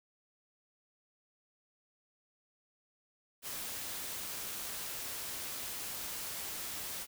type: noise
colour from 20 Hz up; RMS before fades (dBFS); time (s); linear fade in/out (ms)
white; -41; 3.42-7.07; 50
effects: none